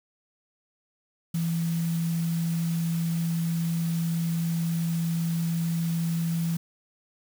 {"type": "tone in noise", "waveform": "sine", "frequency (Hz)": 166.6, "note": "E3", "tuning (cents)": 19, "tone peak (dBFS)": -24, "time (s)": [1.34, 6.57], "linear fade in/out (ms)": 5, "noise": "white", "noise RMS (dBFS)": -42, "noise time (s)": [1.34, 6.57], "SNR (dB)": 15, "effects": []}